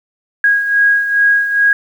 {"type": "beating tone pair", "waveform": "sine", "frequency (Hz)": [1643, 1645.4], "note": ["G#6", "G#6"], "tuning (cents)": [-19, -17], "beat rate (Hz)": 2.4, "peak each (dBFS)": [-10, -17], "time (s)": [0.44, 1.73], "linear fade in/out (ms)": 2, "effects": ["7-bit"]}